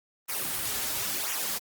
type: noise with flanger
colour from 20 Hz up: white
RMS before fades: -31 dBFS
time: 0.28-1.59 s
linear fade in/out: 20 ms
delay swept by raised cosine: 0.22 to 6.12 ms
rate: 0.97 Hz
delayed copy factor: -0.7
effects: Opus 32 kbps